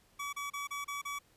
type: tone bursts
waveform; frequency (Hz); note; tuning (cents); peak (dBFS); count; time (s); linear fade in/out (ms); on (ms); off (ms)
25% pulse; 1140; C#6; +48; -33; 6; 0.19-1.19; 10; 140; 32
effects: pink hiss -67 dBFS RMS until 1.36 s + resampled to 32000 Hz